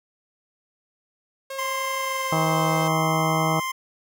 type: tone with pitch glide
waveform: sawtooth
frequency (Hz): 539 to 522.4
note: C#5 to C5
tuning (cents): -49 to -3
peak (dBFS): -27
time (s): 1.5-2.88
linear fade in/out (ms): 5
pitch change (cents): -54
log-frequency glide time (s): 1.98-2.63
type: tone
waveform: 25% pulse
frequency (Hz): 1046.5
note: C6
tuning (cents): 0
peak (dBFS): -22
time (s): 1.58-3.72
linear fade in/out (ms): 10
type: harmonic tone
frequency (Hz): 159.6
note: D#3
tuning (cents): +44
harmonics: 1 / 2 / 3 / 4 / 5 / 6 / 7 / 8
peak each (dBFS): -24 / -30 / -32 / -28 / -28 / -32 / -31 / -32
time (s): 2.32-3.6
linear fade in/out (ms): 5
effects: none